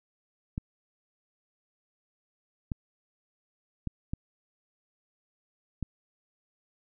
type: clicks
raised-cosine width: 5 ms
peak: -19 dBFS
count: 5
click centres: 0.579 / 2.718 / 3.873 / 4.135 / 5.827 s
effects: none